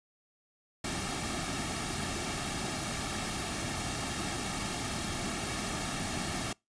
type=noise with comb filter; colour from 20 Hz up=pink; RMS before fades=-35 dBFS; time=0.84-6.53 s; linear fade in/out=5 ms; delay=2 ms; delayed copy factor=-0.6; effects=noise-tail reverb RT60 0.2 s tail -25 dB re dry + resampled to 22050 Hz